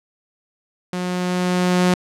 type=tone with level ramp; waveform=sawtooth; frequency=180.4 Hz; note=F#3; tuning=44 cents flat; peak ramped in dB=-19 to -9 dBFS; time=0.93-1.94 s; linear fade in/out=2 ms; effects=low-pass 9000 Hz 12 dB/octave

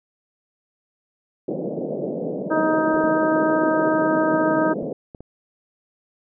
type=band-pass noise; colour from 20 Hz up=white; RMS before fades=-27 dBFS; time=1.48-4.93 s; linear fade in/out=5 ms; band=150 to 600 Hz; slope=48 dB/octave
type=harmonic tone; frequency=314.3 Hz; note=D#4; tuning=18 cents sharp; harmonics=1 / 2 / 3 / 4 / 5; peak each=-21 / -21 / -26 / -27 / -28 dBFS; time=2.5-4.74 s; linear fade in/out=20 ms
type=clicks; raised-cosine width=2 ms; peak=-25 dBFS; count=5; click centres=2.943 / 3.041 / 4.828 / 5.148 / 5.206 s
effects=none

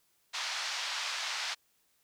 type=band-pass noise; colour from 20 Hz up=white; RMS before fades=-36 dBFS; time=0.33-1.55 s; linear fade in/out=20 ms; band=770 to 5400 Hz; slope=24 dB/octave; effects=white hiss -72 dBFS RMS until 2.03 s

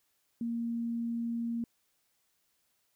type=tone; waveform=sine; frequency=233.1 Hz; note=A#3; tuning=in tune; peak=-31 dBFS; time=0.41-1.64 s; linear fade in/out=2 ms; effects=white hiss -75 dBFS RMS until 2.95 s

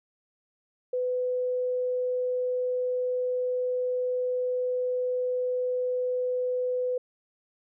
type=tone; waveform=sine; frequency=501 Hz; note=B4; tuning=25 cents sharp; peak=-25 dBFS; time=0.93-6.98 s; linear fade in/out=5 ms; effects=none

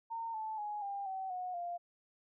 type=tone with pitch steps; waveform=sine; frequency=914 / 873.7 / 835.2 / 798.4 / 763.3 / 729.6 / 697.5 Hz; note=A#5 / A5 / G#5 / G5 / G5 / F#5 / F5; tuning=-34 / -12 / +10 / +32 / -46 / -24 / -2 cents; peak=-37 dBFS; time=0.1-1.78 s; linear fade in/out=20 ms; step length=240 ms; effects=none

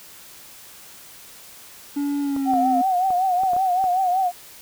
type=tone with pitch glide; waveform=triangle; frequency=285.6 to 261.9 Hz; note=D4 to C4; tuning=-48 to +2 cents; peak=-19 dBFS; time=1.96-2.82 s; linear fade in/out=10 ms; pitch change=-150 cents; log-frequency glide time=2.21-2.62 s
type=clicks; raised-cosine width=1 ms; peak=-21 dBFS; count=7; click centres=2.364 / 2.537 / 3.105 / 3.435 / 3.534 / 3.565 / 3.841 s
type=tone with vibrato; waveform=sine; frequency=740 Hz; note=F#5; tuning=in tune; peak=-17 dBFS; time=2.45-4.32 s; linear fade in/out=50 ms; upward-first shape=triangle; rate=5.3 Hz; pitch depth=93 cents each way
effects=white hiss -44 dBFS RMS until 4.61 s

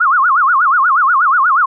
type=tone with vibrato; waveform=sine; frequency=1244.5 Hz; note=D#6; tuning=in tune; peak=-8 dBFS; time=0-1.66 s; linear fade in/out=10 ms; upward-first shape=sine; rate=8.3 Hz; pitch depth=290 cents each way; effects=none

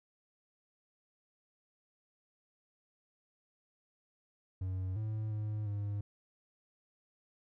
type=tone with pitch steps; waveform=triangle; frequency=93.3 / 108.5 / 106.6 / 102.3 Hz; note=F#2 / A2 / G#2 / G#2; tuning=+15 / -24 / +46 / -26 cents; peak=-32 dBFS; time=4.61-6.01 s; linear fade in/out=5 ms; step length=350 ms; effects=none

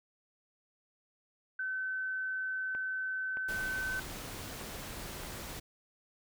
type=tone; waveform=sine; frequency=1526 Hz; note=G6; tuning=47 cents flat; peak=-33 dBFS; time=1.59-4 s; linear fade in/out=5 ms
type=click train; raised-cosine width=0.5 ms; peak=-30 dBFS; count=5; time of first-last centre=2.75-5.234 s; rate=1.61 Hz
type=noise; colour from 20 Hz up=pink; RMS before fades=-43 dBFS; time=3.48-5.6 s; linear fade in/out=10 ms
effects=none

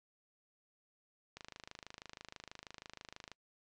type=click train; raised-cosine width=0.2 ms; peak=-30 dBFS; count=52; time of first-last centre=1.37-3.317 s; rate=26.2 Hz; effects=noise-tail reverb RT60 0.1 s tail -26 dB re dry + resampled to 22050 Hz

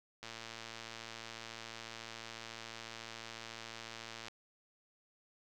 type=click train; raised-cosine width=0.2 ms; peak=-28 dBFS; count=463; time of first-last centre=0.23-4.283 s; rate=114 Hz; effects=none

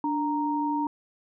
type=tone pair together; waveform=sine; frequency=293.7 / 931 Hz; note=D4 / A#5; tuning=0 / -2 cents; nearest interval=octave + minor sixth; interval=1998 cents; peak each=-27 dBFS; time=0.04-0.87 s; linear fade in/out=2 ms; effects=none

